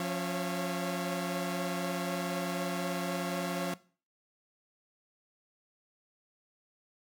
sawtooth tone cluster, 177.4 / 276.5 / 549 / 679 Hz, F3 / C#4 / C#5 / F5, +27 / -4 / -17 / -49 cents, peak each -30 / -36 / -36 / -36 dBFS, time 0-3.74 s, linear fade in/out 2 ms, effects noise-tail reverb RT60 0.4 s tail -19 dB re dry

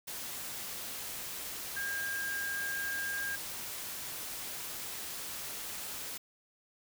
sine tone in noise, 1611 Hz, G6, 47 cents sharp, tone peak -34 dBFS, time 1.76-3.36 s, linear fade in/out 10 ms, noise white, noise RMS -41 dBFS, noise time 0.07-6.18 s, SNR +4 dB, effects none

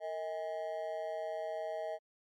triangle tone with amplitude modulation, 636 Hz, D#5, 38 cents sharp, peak -30 dBFS, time 0-1.99 s, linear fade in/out 50 ms, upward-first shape sine, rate 177 Hz, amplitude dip 90%, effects MP3 64 kbps

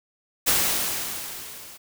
white noise with level ramp, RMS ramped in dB -19 to -44 dBFS, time 0.46-1.78 s, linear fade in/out 20 ms, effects none

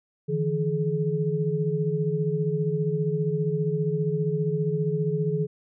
sine tone cluster, 150.1 / 165.1 / 423.6 Hz, D3 / E3 / G#4, +38 / +3 / +34 cents, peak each -27 dBFS, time 0.28-5.47 s, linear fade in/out 20 ms, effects none

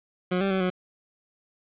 20% pulse tone with pitch steps, 181.2 / 195.7 / 189.8 / 182.8 Hz, F#3 / G3 / F#3 / F#3, -36 / -3 / +44 / -21 cents, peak -18 dBFS, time 0.31-0.702 s, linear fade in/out 10 ms, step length 98 ms, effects resampled to 8000 Hz + 8-bit

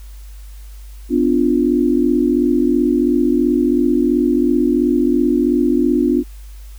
sine chord, B diminished, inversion none, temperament equal with one note detuned, 250.8 / 293.7 / 349.2 Hz, B3 / D4 / F4, +27 / 0 / 0 cents, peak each -16 / -16 / -17 dBFS, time 1.09-6.24 s, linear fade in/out 50 ms, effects added 50 Hz sine -32 dBFS peak until 6.78 s + white hiss -49 dBFS RMS until 6.78 s

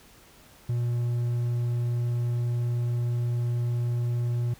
triangle tone, 120 Hz, B2, 49 cents flat, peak -22 dBFS, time 0.69-4.54 s, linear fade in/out 5 ms, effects pink hiss -54 dBFS RMS until 4.59 s

